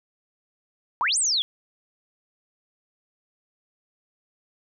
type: exponential two-way sweep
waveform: sine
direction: up then down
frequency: 865 to 9200 to 3205 Hz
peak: -20 dBFS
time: 1.01-1.42 s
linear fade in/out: 0 ms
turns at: 1.18 s
effects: none